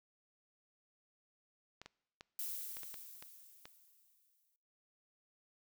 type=clicks; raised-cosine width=0.2 ms; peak=-32 dBFS; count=8; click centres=1.816 / 1.86 / 2.209 / 2.769 / 2.833 / 2.942 / 3.225 / 3.655 s
type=noise with exponential decay; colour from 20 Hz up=violet; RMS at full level=-40 dBFS; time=2.39-4.56 s; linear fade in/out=1 ms; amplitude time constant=470 ms
effects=noise-tail reverb RT60 0.9 s tail -23 dB re dry